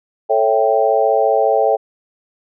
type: chord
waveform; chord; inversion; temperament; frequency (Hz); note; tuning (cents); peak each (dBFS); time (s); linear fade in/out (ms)
sine; A dominant seventh; none; equal; 440 / 554.4 / 659.3 / 784; A4 / C#5 / E5 / G5; 0 / 0 / 0 / 0; -17; 0.29-1.77; 20
effects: none